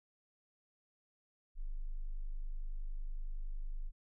sine tone, 25.39 Hz, G#0, 38 cents flat, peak -36 dBFS, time 1.55-3.92 s, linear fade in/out 50 ms, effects none

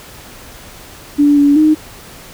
sine tone with pitch steps, 290 / 286.3 / 308.5 Hz, D4 / D4 / D#4, -22 / -44 / -15 cents, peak -6 dBFS, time 1.18-1.75 s, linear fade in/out 20 ms, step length 190 ms, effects pink hiss -36 dBFS RMS until 2.33 s

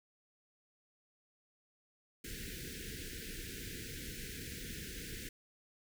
pink band-stop noise, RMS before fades -45 dBFS, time 2.24-5.29 s, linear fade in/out 5 ms, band 490 to 1500 Hz, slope 96 dB/octave, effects none

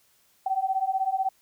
sine beating tone pair, 757 / 773 Hz, F#5 / G5, +39 / -24 cents, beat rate 16 Hz, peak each -27 / -26 dBFS, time 0.46-1.29 s, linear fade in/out 5 ms, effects white hiss -64 dBFS RMS until 1.41 s

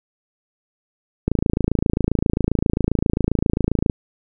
click train, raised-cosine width 3 ms, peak -4 dBFS, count 73, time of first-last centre 1.28-3.898 s, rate 27.5 Hz, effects none

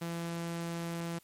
sawtooth tone, 168.8 Hz, E3, 41 cents sharp, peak -31 dBFS, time 0.01-1.19 s, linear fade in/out 10 ms, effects white hiss -65 dBFS RMS until 1.23 s + MP3 64 kbps

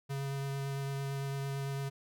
square tone with vibrato, 138 Hz, C#3, 7 cents flat, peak -35 dBFS, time 0.09-1.9 s, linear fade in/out 20 ms, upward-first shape triangle, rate 8.9 Hz, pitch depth 13 cents each way, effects none

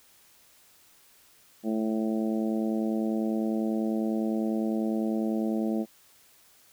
harmonic tone, 110 Hz, A2, in tune, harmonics 2 / 3 / 4 / 5 / 6 / 7, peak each -27 / -31 / -38 / -38 / -39 / -44 dBFS, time 1.63-5.86 s, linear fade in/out 50 ms, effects white hiss -59 dBFS RMS until 6.72 s

